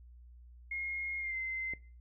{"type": "tone with pitch glide", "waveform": "sine", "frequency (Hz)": [2147, 2071], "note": ["C7", "C7"], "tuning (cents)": [44, -18], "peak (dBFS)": -35, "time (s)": [0.71, 1.74], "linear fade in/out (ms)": 5, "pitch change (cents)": -62, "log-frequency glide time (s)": [1.19, 1.36]}
{"type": "click", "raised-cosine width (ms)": 2, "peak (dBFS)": -35, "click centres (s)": 1.736}
{"effects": ["noise-tail reverb RT60 0.4 s tail -20 dB re dry", "added 60 Hz sine -52 dBFS peak until 2 s"]}